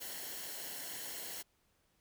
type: noise with comb filter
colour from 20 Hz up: white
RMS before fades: -44 dBFS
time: 0-1.43 s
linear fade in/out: 20 ms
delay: 0.82 ms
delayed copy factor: -0.55
effects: pink hiss -75 dBFS RMS until 2 s